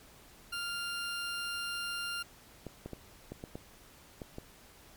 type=tone; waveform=20% pulse; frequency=1396.9 Hz; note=F6; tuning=in tune; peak=-30 dBFS; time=0.52-2.23 s; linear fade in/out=10 ms
type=clicks; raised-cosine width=2 ms; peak=-27 dBFS; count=8; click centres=2.667 / 2.86 / 2.933 / 3.32 / 3.439 / 3.555 / 4.218 / 4.384 s
effects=pink hiss -57 dBFS RMS until 4.96 s + MP3 96 kbps